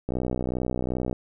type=click train; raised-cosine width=2 ms; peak=-14 dBFS; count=66; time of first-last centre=0.09-1.128 s; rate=62.6 Hz; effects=none